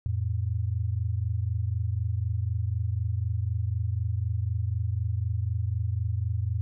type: tone pair together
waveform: sine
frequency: 87.31 / 111.31 Hz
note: F2 / A2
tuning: 0 / +20 cents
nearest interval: major third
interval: 420 cents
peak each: -28 dBFS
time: 0.06-6.61 s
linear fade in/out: 0 ms
effects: none